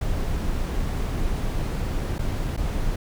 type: noise with dropouts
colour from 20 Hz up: brown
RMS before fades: -25 dBFS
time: 0.01-2.96 s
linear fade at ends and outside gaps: 5 ms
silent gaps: 2.184-2.19 / 2.566-2.574 s
effects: none